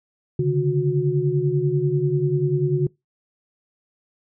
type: tone cluster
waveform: sine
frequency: 137.9 / 148.1 / 363.8 Hz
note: C#3 / D3 / F#4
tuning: -9 / +15 / -29 cents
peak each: -22 dBFS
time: 0.39-2.87 s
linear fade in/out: 5 ms
effects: noise-tail reverb RT60 0.2 s tail -24 dB re dry